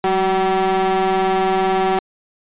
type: ring-modulated tone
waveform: 40% pulse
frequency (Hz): 192.3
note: G3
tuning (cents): -33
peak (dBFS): -11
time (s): 0.04-1.99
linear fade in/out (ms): 2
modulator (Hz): 568
effects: resampled to 8000 Hz